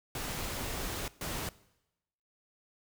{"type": "noise bursts at uneven times", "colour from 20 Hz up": "pink", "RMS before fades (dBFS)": -37, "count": 2, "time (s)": [[0.15, 1.08], [1.21, 1.49]], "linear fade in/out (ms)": 2, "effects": ["noise-tail reverb RT60 0.9 s tail -20 dB re dry"]}